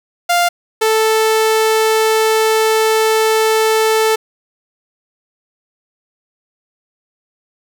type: tone pair in turn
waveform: sawtooth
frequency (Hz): 698.5 / 440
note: F5 / A4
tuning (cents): 0 / 0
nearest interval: minor sixth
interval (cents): 800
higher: first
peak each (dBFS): -7 / -7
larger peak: neither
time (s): 0.29-0.49 / 0.81-4.16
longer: second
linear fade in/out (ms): 10
effects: none